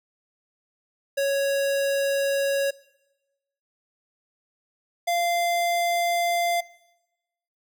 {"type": "tone pair in turn", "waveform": "square", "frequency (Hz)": [554.4, 692.1], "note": ["C#5", "F5"], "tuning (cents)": [0, -16], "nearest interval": "major third", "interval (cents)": 384, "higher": "second", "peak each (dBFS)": -22, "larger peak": "neither", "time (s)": [[1.17, 2.71], [5.07, 6.61]], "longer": "neither", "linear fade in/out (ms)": 10, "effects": ["noise-tail reverb RT60 1.0 s tail -21 dB re dry"]}